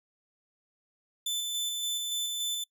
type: tone with tremolo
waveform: sawtooth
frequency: 3520 Hz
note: A7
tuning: in tune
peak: -26 dBFS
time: 1.26-2.64 s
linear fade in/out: 5 ms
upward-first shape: square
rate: 3.5 Hz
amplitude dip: 25%
effects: noise-tail reverb RT60 0.1 s tail -24 dB re dry